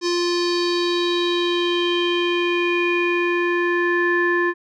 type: tone with low-pass filter sweep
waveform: square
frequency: 349.2 Hz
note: F4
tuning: in tune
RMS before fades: -20 dBFS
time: 0.01-4.54 s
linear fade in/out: 50 ms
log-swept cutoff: 5300 to 1600 Hz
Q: 5
effects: none